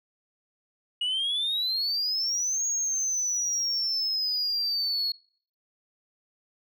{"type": "exponential two-way sweep", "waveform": "sine", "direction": "up then down", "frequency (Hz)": [2888, 6645, 4318], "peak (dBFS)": -23, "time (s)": [1.01, 5.12], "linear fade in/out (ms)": 5, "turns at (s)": 2.66, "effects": ["noise-tail reverb RT60 0.5 s tail -25 dB re dry", "tanh soft clip ceiling -23 dBFS"]}